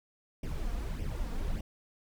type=noise with flanger; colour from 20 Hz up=brown; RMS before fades=-34 dBFS; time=0.43-1.61 s; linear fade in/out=5 ms; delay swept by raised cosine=0.35 to 4.35 ms; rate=1.7 Hz; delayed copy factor=+0.75; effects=none